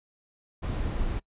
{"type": "noise", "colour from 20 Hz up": "brown", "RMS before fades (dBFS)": -29, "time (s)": [0.62, 1.2], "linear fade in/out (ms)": 20, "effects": ["noise-tail reverb RT60 0.1 s tail -23 dB re dry", "resampled to 8000 Hz"]}